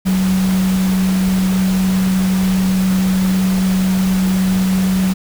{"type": "tone in noise", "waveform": "sine", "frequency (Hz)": 187.7, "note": "F#3", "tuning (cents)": 25, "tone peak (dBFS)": -12, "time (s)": [0.05, 5.14], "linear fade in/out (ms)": 20, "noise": "pink", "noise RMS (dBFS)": -26, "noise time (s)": [0.05, 5.14], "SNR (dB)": 11, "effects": []}